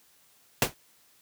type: noise with exponential decay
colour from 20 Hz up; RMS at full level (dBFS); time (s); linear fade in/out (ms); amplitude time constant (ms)
pink; -17; 0.62-0.74; 2; 24
effects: white hiss -62 dBFS RMS until 1.21 s + high-pass 60 Hz 12 dB/octave